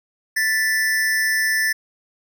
square tone pair together, 1760 / 1975.5 Hz, A6 / B6, 0 / 0 cents, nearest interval major second, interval 200 cents, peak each -19 / -25 dBFS, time 0.36-1.73 s, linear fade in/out 10 ms, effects none

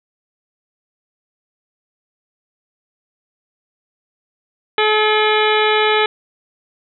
harmonic tone with a mistuned harmonic, 428.5 Hz, A4, 46 cents flat, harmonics 1 / 2 / 3 / 4 / 5 / 6 / 7 / 8 / 9, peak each -16 / -19 / -21 / -22 / -23 / -24 / -24 / -25 / -26 dBFS, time 4.78-6.06 s, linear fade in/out 2 ms, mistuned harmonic 6, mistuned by -110 cents, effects none

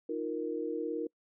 sine chord, Eb suspended second, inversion none, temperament just, 311.1 / 350 / 466.7 Hz, Eb4 / F4 / Bb4, 0 / +4 / +2 cents, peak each -37 / -38 / -35 dBFS, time 0.09-1.07 s, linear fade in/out 5 ms, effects noise-tail reverb RT60 0.1 s tail -26 dB re dry

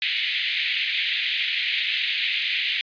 pink band-pass noise, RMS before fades -25 dBFS, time 0.02-2.81 s, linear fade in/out 0 ms, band 2000 to 3900 Hz, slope 48 dB/octave, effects resampled to 11025 Hz

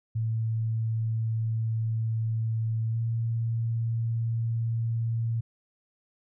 sine tone with pitch glide, 112.2 to 114.69 Hz, A2 to A#2, +34 to -28 cents, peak -25 dBFS, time 0.15-5.41 s, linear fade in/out 10 ms, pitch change +38 cents, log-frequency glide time 2.9-2.98 s, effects none

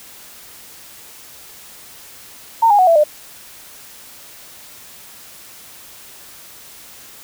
sine tone with pitch steps, 911 / 821 / 740 / 666.9 / 601 Hz, A#5 / G#5 / F#5 / E5 / D5, -40 / -20 / 0 / +20 / +40 cents, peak -8 dBFS, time 2.62-3.04 s, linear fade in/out 10 ms, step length 84 ms, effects white hiss -40 dBFS RMS until 7.23 s

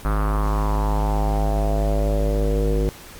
square tone with low-pass filter sweep, 52 Hz, G#1, 3 cents sharp, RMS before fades -20 dBFS, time 0.05-2.89 s, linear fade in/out 0 ms, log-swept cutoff 1300 to 430 Hz, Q 4.5, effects pink hiss -41 dBFS RMS until 3.19 s + Opus 48 kbps

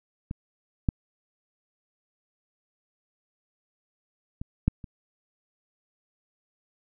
clicks, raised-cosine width 5 ms, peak -20 / -10 / -22 / -8 / -27 dBFS, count 5, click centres 0.311 / 0.888 / 4.415 / 4.68 / 4.842 s, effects none

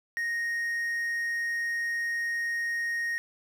triangle tone with quantisation, 1864.7 Hz, A#6, in tune, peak -26 dBFS, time 0.17-3.18 s, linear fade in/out 0 ms, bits 9, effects none

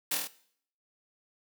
white noise with echo, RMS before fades -30 dBFS, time 0.11-0.15 s, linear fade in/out 5 ms, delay 25 ms, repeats 5, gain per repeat -2 dB, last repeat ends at 0.275 s, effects noise-tail reverb RT60 0.6 s tail -18 dB re dry + high-pass 200 Hz 12 dB/octave

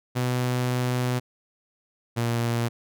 sawtooth tone pair in turn, 124.9 / 117.79 Hz, B2 / A#2, +20 / +18 cents, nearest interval minor second, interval 102 cents, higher first, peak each -19 dBFS, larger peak neither, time 0.15-1.2 / 2.16-2.69 s, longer first, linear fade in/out 20 ms, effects none

